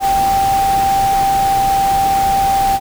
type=tone in noise; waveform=sine; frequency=784 Hz; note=G5; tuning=in tune; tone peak=-11 dBFS; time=0-2.8 s; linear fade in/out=50 ms; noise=pink; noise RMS=-24 dBFS; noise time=0-2.8 s; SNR=+10 dB; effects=none